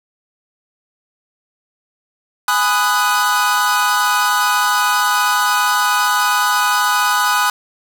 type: chord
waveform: 45% pulse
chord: G# minor seventh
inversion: none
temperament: equal with one note detuned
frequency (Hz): 830.6 / 997.5 / 1244.5 / 1480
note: G#5 / B5 / D#6 / F#6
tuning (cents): 0 / +17 / 0 / 0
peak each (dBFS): -21 / -19 / -18 / -18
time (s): 2.48-7.5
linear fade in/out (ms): 2
effects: none